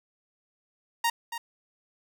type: tone with echo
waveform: sawtooth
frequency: 932.3 Hz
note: A#5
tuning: in tune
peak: -19 dBFS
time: 1.04-1.1 s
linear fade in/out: 5 ms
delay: 280 ms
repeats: 1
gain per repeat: -10 dB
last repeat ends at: 1.38 s
effects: none